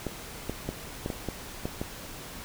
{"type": "clicks", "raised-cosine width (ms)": 2, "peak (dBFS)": -17, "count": 8, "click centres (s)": [0.067, 0.496, 0.69, 1.061, 1.102, 1.287, 1.655, 1.815], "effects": ["pink hiss -42 dBFS RMS until 2.44 s"]}